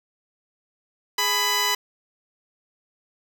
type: tone pair together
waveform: 10% pulse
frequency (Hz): 415.3 / 995.8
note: G#4 / B5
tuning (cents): 0 / +14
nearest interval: octave + minor third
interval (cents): 1514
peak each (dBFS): -21 / -12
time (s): 1.18-1.75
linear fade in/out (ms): 5
effects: none